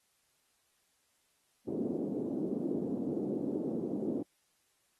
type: band-pass noise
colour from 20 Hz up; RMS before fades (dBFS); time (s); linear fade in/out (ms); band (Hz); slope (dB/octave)
pink; -35; 1.67-4.23; 10; 220 to 400; 24
effects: white hiss -74 dBFS RMS until 4.99 s + AAC 32 kbps